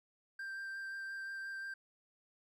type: tone with vibrato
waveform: triangle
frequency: 1577 Hz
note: G6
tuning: 10 cents sharp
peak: -39 dBFS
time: 0.39-1.74 s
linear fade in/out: 5 ms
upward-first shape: sine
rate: 5.7 Hz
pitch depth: 11 cents each way
effects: none